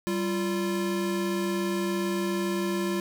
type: tone pair together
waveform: square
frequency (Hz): 194 / 345.7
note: G3 / F4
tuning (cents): -18 / -18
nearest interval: minor seventh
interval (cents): 1000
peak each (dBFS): -30 / -29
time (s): 0.07-3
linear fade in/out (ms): 0
effects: none